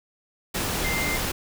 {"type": "tone in noise", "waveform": "sine", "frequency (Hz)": 2093, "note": "C7", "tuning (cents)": 0, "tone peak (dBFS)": -27, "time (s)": [0.84, 1.17], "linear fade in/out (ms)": 10, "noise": "pink", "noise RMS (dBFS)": -27, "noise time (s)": [0.54, 1.32], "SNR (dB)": -3, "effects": []}